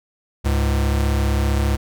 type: tone pair together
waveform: square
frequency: 69.7 / 104.99 Hz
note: C#2 / G#2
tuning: +10 / +19 cents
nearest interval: perfect fifth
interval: 709 cents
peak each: -18 / -24 dBFS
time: 0.44-1.77 s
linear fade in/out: 20 ms
effects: none